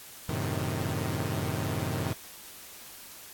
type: chord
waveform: sawtooth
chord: F# diminished seventh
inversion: none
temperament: equal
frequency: 92.5 / 110 / 130.81 / 155.56 Hz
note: F#2 / A2 / C3 / Eb3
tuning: 0 / 0 / 0 / 0 cents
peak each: -31 dBFS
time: 0.29-2.13 s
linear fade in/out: 0 ms
effects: white hiss -47 dBFS RMS until 3.33 s + AAC 64 kbps